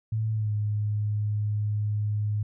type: tone with pitch glide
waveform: sine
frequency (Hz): 110 to 105.03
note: A2 to G#2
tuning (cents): 0 to +20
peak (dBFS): -24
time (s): 0.12-2.43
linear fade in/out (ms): 5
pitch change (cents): -80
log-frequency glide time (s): 0.32-0.52
effects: none